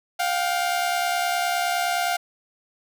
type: tone pair together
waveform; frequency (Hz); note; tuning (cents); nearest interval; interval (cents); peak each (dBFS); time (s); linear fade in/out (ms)
sawtooth; 705.3 / 775; F5 / G5; +17 / -20; major second; 163; -19 / -24; 0.19-2.17; 10
effects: none